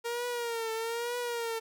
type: tone with vibrato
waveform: sawtooth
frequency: 466.2 Hz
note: A#4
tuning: in tune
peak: -28 dBFS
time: 0.04-1.6 s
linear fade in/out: 20 ms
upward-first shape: triangle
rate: 1.1 Hz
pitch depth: 84 cents each way
effects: 11-bit